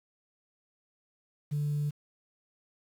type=tone; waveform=sine; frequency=146.83 Hz; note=D3; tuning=in tune; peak=-26 dBFS; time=1.51-1.91 s; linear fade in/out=20 ms; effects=tanh soft clip ceiling -25 dBFS + 9-bit